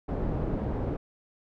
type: low-pass noise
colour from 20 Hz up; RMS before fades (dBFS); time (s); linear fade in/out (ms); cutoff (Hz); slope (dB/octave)
pink; -30; 0.08-0.97; 10; 570; 12
effects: none